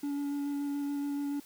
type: tone with vibrato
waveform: triangle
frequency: 285.1 Hz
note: C#4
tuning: 49 cents sharp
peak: -29 dBFS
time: 0.03-1.4 s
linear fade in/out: 5 ms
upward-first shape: square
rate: 7 Hz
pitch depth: 9 cents each way
effects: white hiss -56 dBFS RMS until 1.45 s